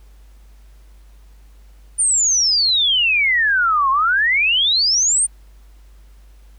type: exponential two-way sweep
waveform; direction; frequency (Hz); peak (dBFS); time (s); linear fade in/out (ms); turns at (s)
sine; down then up; 9240 to 1046.5 to 9240; -13; 1.98-5.27; 20; 3.9
effects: added 50 Hz sine -42 dBFS peak until 6.58 s + pink hiss -58 dBFS RMS until 6.58 s